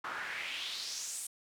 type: noise with band-pass filter sweep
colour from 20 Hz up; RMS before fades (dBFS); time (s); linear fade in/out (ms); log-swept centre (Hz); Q
pink; -40; 0.04-1.27; 5; 1200 to 9500; 3.1
effects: none